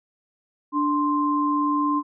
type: tone pair together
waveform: sine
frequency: 293.9 / 1046.5 Hz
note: D4 / C6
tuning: +1 / 0 cents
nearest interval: octave + minor seventh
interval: 2199 cents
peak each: -22 dBFS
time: 0.72-2.03 s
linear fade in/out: 50 ms
effects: none